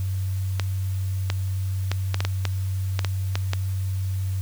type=clicks; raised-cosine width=0.2 ms; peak=-8 dBFS; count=11; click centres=0.597 / 1.301 / 1.916 / 2.144 / 2.205 / 2.25 / 2.453 / 2.992 / 3.047 / 3.355 / 3.534 s; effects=added 95 Hz sine -23 dBFS peak until 4.41 s + white hiss -46 dBFS RMS until 4.41 s